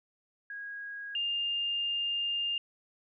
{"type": "tone pair in turn", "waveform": "sine", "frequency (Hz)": [1645, 2809], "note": ["G#6", "F7"], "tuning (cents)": [-17, 9], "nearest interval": "major sixth", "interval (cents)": 926, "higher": "second", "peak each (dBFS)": [-38, -29], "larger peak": "second", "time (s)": [[0.5, 1.15], [1.15, 2.58]], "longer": "second", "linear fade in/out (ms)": 2, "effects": []}